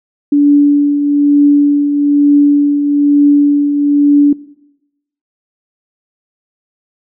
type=tone with tremolo; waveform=sine; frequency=288.6 Hz; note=D4; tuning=30 cents flat; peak=-3 dBFS; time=0.32-4.33 s; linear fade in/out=5 ms; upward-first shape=triangle; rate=1.1 Hz; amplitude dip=55%; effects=noise-tail reverb RT60 0.9 s tail -20 dB re dry